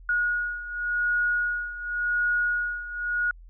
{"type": "beating tone pair", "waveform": "sine", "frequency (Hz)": [1447, 1447.9], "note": ["F#6", "F#6"], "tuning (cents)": [-39, -38], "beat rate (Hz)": 0.9, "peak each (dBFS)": [-25, -29], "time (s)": [0.09, 3.31], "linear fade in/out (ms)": 2, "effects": ["added 42 Hz sine -44 dBFS peak until 3.49 s"]}